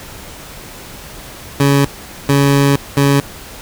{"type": "tone bursts at uneven times", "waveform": "20% pulse", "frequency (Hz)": 140.3, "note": "C#3", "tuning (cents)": 21, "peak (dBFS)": -4, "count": 3, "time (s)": [[1.6, 1.85], [2.29, 2.76], [2.97, 3.2]], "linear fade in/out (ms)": 2, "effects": ["pink hiss -33 dBFS RMS until 3.61 s"]}